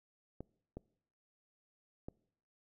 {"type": "clicks", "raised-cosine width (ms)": 2, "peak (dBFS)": -30, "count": 3, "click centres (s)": [0.406, 0.77, 2.085], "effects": ["noise-tail reverb RT60 0.7 s tail -24 dB re dry"]}